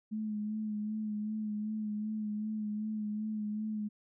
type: tone with vibrato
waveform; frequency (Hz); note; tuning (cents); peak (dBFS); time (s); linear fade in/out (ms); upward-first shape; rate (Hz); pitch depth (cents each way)
sine; 213.2; G#3; +46; -33; 0.11-3.89; 20; sine; 2.6; 30
effects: none